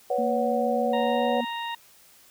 sine chord, B suspended second, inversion none, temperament equal with one note detuned, 493.9 / 560.8 / 740 Hz, B4 / C#5 / F#5, 0 / +20 / 0 cents, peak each -27 dBFS, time 0.1-1.41 s, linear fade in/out 5 ms
sine tone with pitch glide, 233.1 to 237.3 Hz, A#3 to A#3, 0 to +31 cents, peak -28 dBFS, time 0.18-1.45 s, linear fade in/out 10 ms, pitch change +31 cents, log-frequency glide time 1.03-1.17 s
harmonic tone, 932.3 Hz, A#5, in tune, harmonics 1 / 2 / 3 / 4, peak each -31 / -37 / -38 / -40 dBFS, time 0.93-1.75 s, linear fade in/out 5 ms
effects white hiss -55 dBFS RMS until 2.3 s

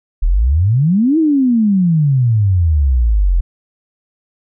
sine exponential two-way sweep, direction up then down, 35.69 to 329.6 to 41.18 Hz, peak -9 dBFS, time 0.22-3.41 s, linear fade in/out 10 ms, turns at 1.18 s, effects none

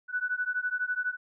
sine beating tone pair, 1480 / 1492 Hz, F#6 / F#6, 0 / +14 cents, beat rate 12 Hz, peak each -31 dBFS, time 0.08-1.17 s, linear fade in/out 50 ms, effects none

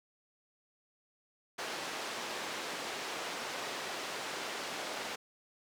pink band-pass noise, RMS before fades -40 dBFS, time 1.58-5.16 s, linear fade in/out 10 ms, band 420 to 5900 Hz, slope 12 dB/octave, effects none

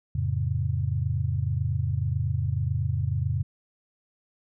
sine chord, F augmented, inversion none, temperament just, 87.31 / 109.13 / 136.42 Hz, F2 / A2 / C#3, 0 / -14 / -27 cents, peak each -28 dBFS, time 0.15-3.43 s, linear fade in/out 5 ms, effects none

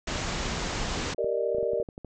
pink low-pass noise, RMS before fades -31 dBFS, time 0.07-1.14 s, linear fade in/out 5 ms, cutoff 7600 Hz, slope 96 dB/octave
clicks, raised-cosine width 2 ms, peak -26 dBFS, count 12, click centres 0.976 / 1.1 / 1.146 / 1.244 / 1.548 / 1.584 / 1.629 / 1.734 / 1.8 / 1.888 / 1.979 / 2.047 s
sine chord, Eb major seventh, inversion first, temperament equal, 392 / 466.2 / 587.3 / 622.3 Hz, G4 / Bb4 / D5 / Eb5, 0 / 0 / 0 / 0 cents, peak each -32 / -28 / -30 / -33 dBFS, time 1.18-1.83 s, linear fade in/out 5 ms
effects none

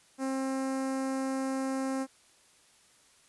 sawtooth tone with notch filter, 266.1 Hz, C4, 29 cents sharp, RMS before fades -32 dBFS, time 0.18-2.07 s, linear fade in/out 50 ms, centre 3300 Hz, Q 0.6, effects white hiss -62 dBFS RMS until 3.28 s + resampled to 24000 Hz

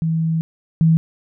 sine tone pair in turn, 162.2 / 162.2 Hz, E3 / E3, -28 / -28 cents, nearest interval unison, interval 0 cents, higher neither, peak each -16 / -10 dBFS, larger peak second, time 0.02-0.41 / 0.81-0.97 s, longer first, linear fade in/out 0 ms, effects none

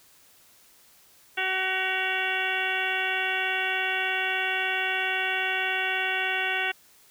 harmonic tone with a mistuned harmonic, 376.4 Hz, F#4, 30 cents sharp, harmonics 1 / 2 / 3 / 4 / 5 / 6 / 7 / 8 / 9, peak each -37 / -33 / -42 / -30 / -32 / -32 / -31 / -40 / -37 dBFS, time 1.37-6.72 s, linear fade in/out 10 ms, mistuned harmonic 7, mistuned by +75 cents, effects white hiss -57 dBFS RMS until 7.1 s

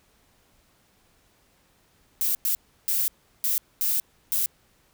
violet noise bursts at uneven times, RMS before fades -24 dBFS, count 6, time 2.21-2.35 / 2.45-2.55 / 2.88-3.08 / 3.44-3.58 / 3.81-4 / 4.32-4.46 s, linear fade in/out 0 ms, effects pink hiss -63 dBFS RMS until 4.93 s

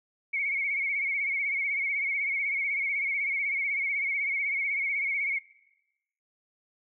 sine tone with vibrato, 2217 Hz, C#7, in tune, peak -26 dBFS, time 0.33-5.39 s, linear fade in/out 10 ms, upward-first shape triangle, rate 16 Hz, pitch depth 80 cents each way, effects noise-tail reverb RT60 1.0 s tail -21 dB re dry

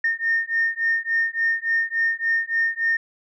sine beating tone pair, 1825 / 1828.5 Hz, A#6 / A#6, -37 / -34 cents, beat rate 3.5 Hz, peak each -22 dBFS, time 0.04-2.97 s, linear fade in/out 5 ms, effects tanh soft clip ceiling -12 dBFS

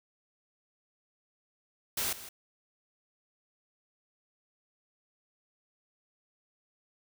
white noise with echo, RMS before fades -32 dBFS, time 1.97-2.13 s, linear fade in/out 5 ms, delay 160 ms, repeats 1, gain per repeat -14 dB, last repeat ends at 2.29 s, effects none

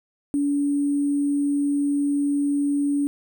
sine tone with sample-and-hold, 285.7 Hz, D4, 48 cents flat, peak -19 dBFS, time 0.34-3.07 s, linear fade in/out 0 ms, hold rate 8820 Hz, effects none

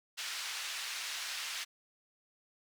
white band-pass noise, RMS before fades -40 dBFS, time 0.17-1.65 s, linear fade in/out 20 ms, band 1400 to 4900 Hz, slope 12 dB/octave, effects none

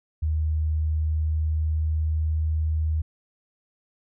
sine tone with pitch glide, 77.78 to 78.41 Hz, D#2 to D#2, 0 to +14 cents, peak -21 dBFS, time 0.22-3.02 s, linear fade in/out 10 ms, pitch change +14 cents, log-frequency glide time 0.75-2.43 s, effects none

